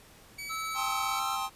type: tone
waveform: sawtooth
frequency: 2278 Hz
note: C#7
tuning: 47 cents sharp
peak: -34 dBFS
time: 0.38-1.2 s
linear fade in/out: 10 ms
type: tone with pitch glide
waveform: square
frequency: 1304 to 1336.8 Hz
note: E6 to E6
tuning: -19 to +24 cents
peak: -35 dBFS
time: 0.49-1.37 s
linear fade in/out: 20 ms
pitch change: +43 cents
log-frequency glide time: 1.09-1.19 s
type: chord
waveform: square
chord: A half-diminished seventh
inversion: third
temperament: just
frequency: 792 / 880 / 1056 / 1267.2 Hz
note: G5 / A5 / C6 / Eb6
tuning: +18 / 0 / +16 / +31 cents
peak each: -36 / -40 / -36 / -37 dBFS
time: 0.74-1.5 s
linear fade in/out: 50 ms
effects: pink hiss -55 dBFS RMS until 1.55 s + resampled to 32000 Hz